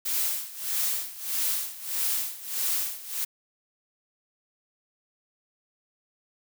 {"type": "noise with tremolo", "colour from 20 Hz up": "blue", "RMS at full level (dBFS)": -26, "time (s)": [0.05, 3.25], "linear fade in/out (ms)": 10, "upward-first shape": "sine", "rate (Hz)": 1.6, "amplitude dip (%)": 85, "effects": []}